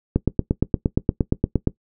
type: click train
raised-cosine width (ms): 3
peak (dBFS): -4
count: 14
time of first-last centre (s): 0.16-1.673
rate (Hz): 8.59
effects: noise-tail reverb RT60 0.1 s tail -18 dB re dry